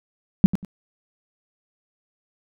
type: tone with echo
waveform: sine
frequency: 191 Hz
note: G3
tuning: 45 cents flat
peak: -5 dBFS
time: 0.44-0.46 s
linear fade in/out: 0 ms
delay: 94 ms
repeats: 2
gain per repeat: -13 dB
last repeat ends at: 0.648 s
effects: none